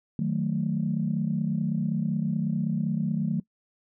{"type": "chord", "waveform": "sine", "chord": "D# diminished", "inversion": "none", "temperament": "equal with one note detuned", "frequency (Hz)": [155.56, 185, 220.9], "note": ["D#3", "F#3", "A3"], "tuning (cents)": [0, 0, 7], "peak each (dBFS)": -28, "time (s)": [0.19, 3.4], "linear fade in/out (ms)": 2, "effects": ["noise-tail reverb RT60 0.1 s tail -22 dB re dry", "tanh soft clip ceiling -15 dBFS"]}